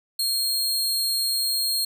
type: tone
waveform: sawtooth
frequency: 4243 Hz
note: C8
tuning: 23 cents sharp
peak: -19 dBFS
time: 0.19-1.85 s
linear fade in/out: 5 ms
effects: none